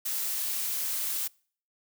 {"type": "noise", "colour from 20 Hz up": "blue", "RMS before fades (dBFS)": -31, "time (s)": [0.05, 1.28], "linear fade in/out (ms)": 10, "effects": ["noise-tail reverb RT60 0.5 s tail -26 dB re dry"]}